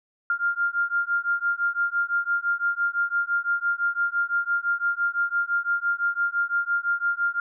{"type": "beating tone pair", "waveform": "sine", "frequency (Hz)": [1396.9, 1402.8], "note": ["F6", "F6"], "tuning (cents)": [0, 7], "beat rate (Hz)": 5.9, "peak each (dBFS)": -25, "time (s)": [0.3, 7.4], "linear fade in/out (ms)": 2, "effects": []}